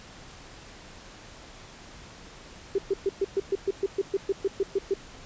sine tone bursts, 392 Hz, G4, in tune, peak -21 dBFS, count 15, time 2.75-4.94 s, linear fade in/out 5 ms, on 34 ms, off 120 ms, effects pink hiss -47 dBFS RMS until 5.25 s + resampled to 16000 Hz

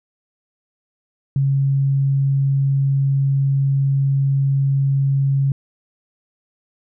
sine tone, 137.4 Hz, C#3, 15 cents flat, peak -14 dBFS, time 1.36-5.52 s, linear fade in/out 2 ms, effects none

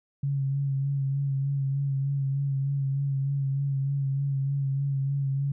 sine tone with vibrato, 138 Hz, C#3, 7 cents flat, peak -24 dBFS, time 0.23-5.52 s, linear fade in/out 5 ms, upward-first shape sine, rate 3.3 Hz, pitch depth 30 cents each way, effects none

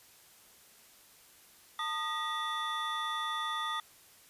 triangle tone cluster, 895 / 1231 / 1914 / 3486 Hz, A5 / D#6 / A#6 / A7, +29 / -19 / +45 / -17 cents, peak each -39 / -33 / -39 / -38 dBFS, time 1.79-3.8 s, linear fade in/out 2 ms, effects white hiss -59 dBFS RMS until 4.29 s + resampled to 32000 Hz

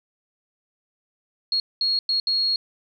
sine tone bursts at uneven times, 4300 Hz, C8, 47 cents sharp, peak -19 dBFS, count 4, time 1.52-1.6 / 1.81-1.99 / 2.09-2.2 / 2.27-2.56 s, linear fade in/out 2 ms, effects none

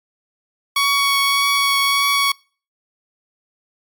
15% pulse tone with vibrato, 1119 Hz, C#6, 16 cents sharp, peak -8 dBFS, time 0.76-2.32 s, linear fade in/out 5 ms, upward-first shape triangle, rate 1.7 Hz, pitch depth 11 cents each way, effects noise-tail reverb RT60 0.4 s tail -26 dB re dry + MP3 96 kbps

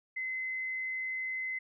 sine tone, 2048 Hz, C7, 38 cents flat, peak -33 dBFS, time 0.16-1.59 s, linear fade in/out 10 ms, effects none

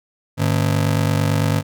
35% pulse ring-modulated tone, 126.9 Hz, B2, 47 cents sharp, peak -11 dBFS, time 0.37-1.63 s, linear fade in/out 50 ms, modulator 24.5 Hz, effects none

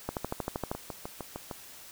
two click trains, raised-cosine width 1 ms, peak -22 / -17 dBFS, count 6 / 9, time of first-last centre 0.75-1.512 / 0.09-0.715 s, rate 6.56 / 12.8 Hz, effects white hiss -49 dBFS RMS until 1.91 s

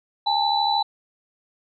sine tone cluster, 815 / 888 / 3973 Hz, G#5 / A5 / B7, -33 / +16 / +10 cents, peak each -22 / -23 / -24 dBFS, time 0.26-0.83 s, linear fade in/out 10 ms, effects none

